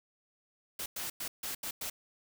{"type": "noise bursts at uneven times", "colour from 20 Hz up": "white", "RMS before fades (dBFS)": -38, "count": 6, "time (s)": [[0.79, 0.86], [0.96, 1.1], [1.2, 1.28], [1.43, 1.55], [1.63, 1.71], [1.81, 1.9]], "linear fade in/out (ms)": 5, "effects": []}